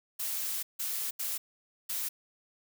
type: noise bursts at uneven times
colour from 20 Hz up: blue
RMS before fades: -34 dBFS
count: 4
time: 0.19-0.63 / 0.79-1.11 / 1.19-1.38 / 1.89-2.09 s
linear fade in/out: 10 ms
effects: none